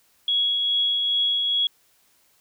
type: tone with tremolo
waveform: sine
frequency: 3335 Hz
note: G#7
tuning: 7 cents sharp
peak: -18 dBFS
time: 0.28-1.67 s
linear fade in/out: 2 ms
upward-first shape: triangle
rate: 2.4 Hz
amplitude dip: 30%
effects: white hiss -62 dBFS RMS until 2.4 s